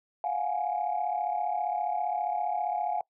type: tone cluster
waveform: sine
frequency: 701 / 736 / 834 Hz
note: F5 / F#5 / G#5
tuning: +6 / -9 / +7 cents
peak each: -31 dBFS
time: 0.24-3.01 s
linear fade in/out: 2 ms
effects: noise-tail reverb RT60 0.1 s tail -23 dB re dry + tanh soft clip ceiling -19 dBFS